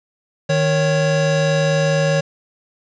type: tone pair together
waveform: square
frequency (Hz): 155.27 / 554.4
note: D#3 / C#5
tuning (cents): -3 / 0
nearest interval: octave + minor seventh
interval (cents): 2203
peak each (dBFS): -18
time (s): 0.49-2.21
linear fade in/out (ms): 10
effects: resampled to 16000 Hz + 7-bit